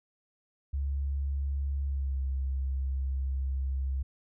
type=tone with pitch glide; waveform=sine; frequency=69.5 to 66.75 Hz; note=C#2 to C2; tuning=+5 to +35 cents; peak=-28 dBFS; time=0.73-4.03 s; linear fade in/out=10 ms; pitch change=-70 cents; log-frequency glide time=1.85-2.2 s; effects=none